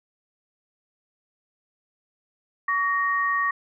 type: tone pair together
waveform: sine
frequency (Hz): 1132.8 / 1864.7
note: C#6 / A#6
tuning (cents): +37 / 0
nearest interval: major sixth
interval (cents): 863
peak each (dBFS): -23 / -24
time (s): 2.68-3.51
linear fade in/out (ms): 5
effects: none